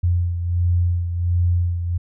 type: beating tone pair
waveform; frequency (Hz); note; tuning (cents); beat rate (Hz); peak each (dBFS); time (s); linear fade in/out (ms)
sine; 87.3 / 88.7; F2 / F2; 0 / +27; 1.4; -17 / -25; 0.03-1.98; 10
effects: none